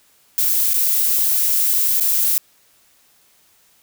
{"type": "noise with dropouts", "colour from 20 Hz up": "violet", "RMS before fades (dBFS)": -17, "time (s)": [0.38, 2.38], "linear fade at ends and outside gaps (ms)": 0, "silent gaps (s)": [[0.734, 0.741], [1.999, 2.008]], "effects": ["white hiss -56 dBFS RMS until 3.82 s"]}